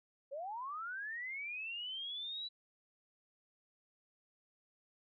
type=linear sweep; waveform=sine; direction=up; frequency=523.3 to 3968 Hz; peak=-40 dBFS; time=0.31-2.49 s; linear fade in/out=20 ms; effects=none